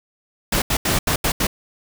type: noise bursts at uneven times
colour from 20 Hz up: pink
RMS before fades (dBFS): -19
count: 6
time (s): 0.52-0.62 / 0.7-0.77 / 0.85-0.99 / 1.07-1.16 / 1.24-1.32 / 1.4-1.47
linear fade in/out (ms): 5
effects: none